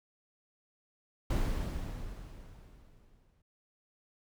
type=noise with exponential decay; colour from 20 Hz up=brown; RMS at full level=-28 dBFS; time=1.3-3.42 s; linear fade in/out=5 ms; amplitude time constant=460 ms; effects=none